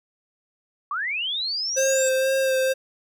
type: linear sweep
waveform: sine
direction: up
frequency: 1093 to 7750 Hz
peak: -24 dBFS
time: 0.91-2.09 s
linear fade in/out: 2 ms
type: tone with vibrato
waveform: square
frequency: 529 Hz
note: C5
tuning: 19 cents sharp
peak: -20 dBFS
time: 1.76-2.74 s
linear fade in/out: 20 ms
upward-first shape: sine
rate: 2.1 Hz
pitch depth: 21 cents each way
effects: none

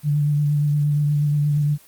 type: tone with vibrato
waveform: sine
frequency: 147 Hz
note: D3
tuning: 2 cents sharp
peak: -16 dBFS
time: 0.03-1.78 s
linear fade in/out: 50 ms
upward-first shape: triangle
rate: 8.5 Hz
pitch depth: 27 cents each way
effects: white hiss -50 dBFS RMS until 1.87 s + Opus 24 kbps

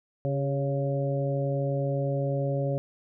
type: harmonic tone with a mistuned harmonic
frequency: 139.4 Hz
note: C#3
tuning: 10 cents sharp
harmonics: 1 / 2 / 3 / 4 / 5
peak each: -27 / -36 / -35 / -30 / -41 dBFS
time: 0.25-2.78 s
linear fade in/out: 0 ms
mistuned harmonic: 3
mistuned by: -49 cents
effects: none

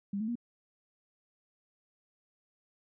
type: tone with pitch steps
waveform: sine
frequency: 200 / 218.1 / 237.8 Hz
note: G3 / A3 / A#3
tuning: +35 / -15 / +35 cents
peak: -31 dBFS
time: 0.13-0.355 s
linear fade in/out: 5 ms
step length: 75 ms
effects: none

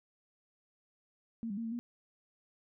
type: tone with pitch steps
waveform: sine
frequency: 228.5 / 199.2 / 229.8 / 226 / 239 Hz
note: A#3 / G3 / A#3 / A3 / A#3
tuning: -34 / +28 / -25 / +47 / +43 cents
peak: -35 dBFS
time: 1.43-1.79 s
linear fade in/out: 0 ms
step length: 72 ms
effects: none

